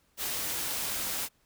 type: noise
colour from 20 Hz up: white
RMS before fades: -33 dBFS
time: 0.17-1.29 s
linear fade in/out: 50 ms
effects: pink hiss -69 dBFS RMS until 1.45 s